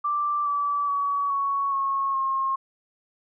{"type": "tone with pitch steps", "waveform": "sine", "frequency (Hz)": [1174.7, 1153.9, 1133.4, 1113.3, 1093.5, 1074.1], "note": ["D6", "D6", "C#6", "C#6", "C#6", "C6"], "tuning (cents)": [0, -31, 38, 7, -24, 45], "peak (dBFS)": -22, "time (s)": [0.04, 2.56], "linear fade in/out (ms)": 10, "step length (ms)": 420, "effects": []}